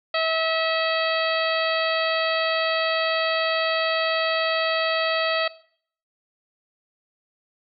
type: harmonic tone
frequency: 647 Hz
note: E5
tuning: 32 cents flat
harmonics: 1 / 2 / 3 / 4 / 5 / 6 / 7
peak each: -24 / -27 / -29 / -30 / -31 / -32 / -32 dBFS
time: 0.14-5.48 s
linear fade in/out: 5 ms
effects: noise-tail reverb RT60 0.6 s tail -20 dB re dry